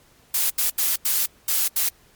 blue noise bursts at uneven times, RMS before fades -21 dBFS, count 6, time 0.34-0.5 / 0.58-0.7 / 0.78-0.96 / 1.05-1.26 / 1.48-1.68 / 1.76-1.89 s, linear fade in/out 5 ms, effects pink hiss -56 dBFS RMS until 2.15 s + MP3 96 kbps

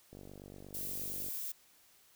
click train, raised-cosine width 2 ms, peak -37 dBFS, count 57, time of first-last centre 0.13-1.285 s, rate 48.5 Hz
violet noise, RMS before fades -40 dBFS, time 0.74-1.52 s, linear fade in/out 5 ms
effects white hiss -65 dBFS RMS until 2.15 s

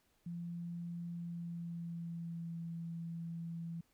sine tone with pitch glide, 171.5 to 167.2 Hz, F3 to E3, -31 to +25 cents, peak -40 dBFS, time 0.26-3.81 s, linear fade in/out 5 ms, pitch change -44 cents, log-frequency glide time 1.09-2.58 s, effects pink hiss -75 dBFS RMS until 3.93 s

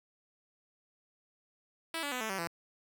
5% pulse tone with pitch steps, 327.6 / 286.8 / 251.2 / 219.9 / 192.55 / 168.6 Hz, E4 / D4 / B3 / A3 / G3 / E3, -11 / -41 / +30 / -1 / -31 / +39 cents, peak -23 dBFS, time 1.94-2.474 s, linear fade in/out 2 ms, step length 89 ms, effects none

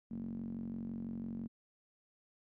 sawtooth tone with band-pass filter, 46 Hz, F#1, 9 cents flat, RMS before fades -42 dBFS, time 0.1-1.48 s, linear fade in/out 20 ms, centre 220 Hz, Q 9.5, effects none

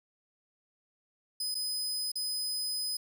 sawtooth tone with dropouts, 5020 Hz, D#8, 15 cents sharp, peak -29 dBFS, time 1.4-2.97 s, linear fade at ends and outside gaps 5 ms, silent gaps 1.545-1.551 / 2.118-2.155 s, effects none

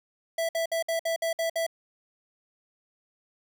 square tone bursts, 660 Hz, E5, 2 cents sharp, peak -26 dBFS, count 8, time 0.38-1.666 s, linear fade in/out 5 ms, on 110 ms, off 58 ms, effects none

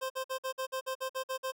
25% pulse tone bursts, 523.3 Hz, C5, in tune, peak -29 dBFS, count 11, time 0.01-1.521 s, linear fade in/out 20 ms, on 91 ms, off 51 ms, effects none

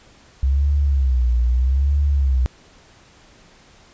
sine tone with vibrato, 65.41 Hz, C2, in tune, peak -14 dBFS, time 0.43-2.46 s, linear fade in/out 0 ms, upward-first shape sine, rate 0.79 Hz, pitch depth 160 cents each way, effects pink hiss -50 dBFS RMS until 3.93 s + resampled to 16000 Hz

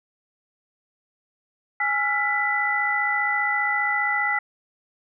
sine tone cluster, 828 / 1348 / 1403 / 1989 Hz, G#5 / E6 / F6 / B6, -5 / +38 / +8 / +12 cents, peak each -27 / -30 / -31 / -22 dBFS, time 1.8-4.39 s, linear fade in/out 5 ms, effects none

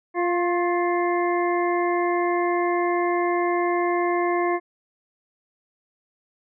harmonic tone with a mistuned harmonic, 349.2 Hz, F4, in tune, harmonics 1 / 2 / 3 / 5 / 6, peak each -22 / -26 / -27 / -34 / -32 dBFS, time 0.14-4.6 s, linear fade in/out 50 ms, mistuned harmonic 3, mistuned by +31 cents, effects none

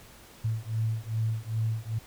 sine beating tone pair, 110.2 / 112.7 Hz, A2 / A2, +3 / +42 cents, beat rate 2.5 Hz, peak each -30 dBFS, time 0.44-1.99 s, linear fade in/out 10 ms, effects pink hiss -52 dBFS RMS until 2.06 s

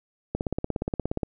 click train, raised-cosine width 2 ms, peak -13 dBFS, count 16, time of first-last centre 0.35-1.232 s, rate 17 Hz, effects none

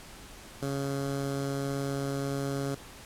15% pulse tone with notch filter, 138.59 Hz, C#3, in tune, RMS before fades -32 dBFS, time 0.62-2.75 s, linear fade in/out 5 ms, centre 2500 Hz, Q 1, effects pink hiss -48 dBFS RMS until 3.05 s + low-pass 12000 Hz 12 dB/octave

